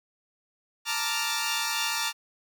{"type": "chord", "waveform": "10% pulse", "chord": "Bb major seventh", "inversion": "third", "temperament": "equal", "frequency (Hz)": [880, 932.3, 1174.7, 1396.9], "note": ["A5", "Bb5", "D6", "F6"], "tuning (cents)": [0, 0, 0, 0], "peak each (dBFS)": -24, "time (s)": [0.85, 2.13], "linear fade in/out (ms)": 50, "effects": []}